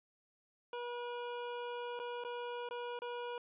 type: tone with dropouts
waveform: 25% pulse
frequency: 482.7 Hz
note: B4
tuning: 40 cents flat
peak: -36 dBFS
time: 0.73-3.38 s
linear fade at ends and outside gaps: 2 ms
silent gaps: 1.992-1.998 / 2.239-2.248 / 2.689-2.709 / 2.99-3.019 s
effects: resampled to 8000 Hz